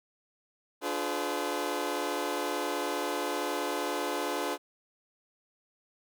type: chord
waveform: 20% pulse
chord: D diminished seventh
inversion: none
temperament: just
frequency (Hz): 293.7 / 352.4 / 422.9 / 507.5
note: D4 / F4 / Ab4 / Cb5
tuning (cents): 0 / +16 / +31 / +47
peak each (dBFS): -31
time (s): 0.81-4.58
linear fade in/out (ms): 50
effects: none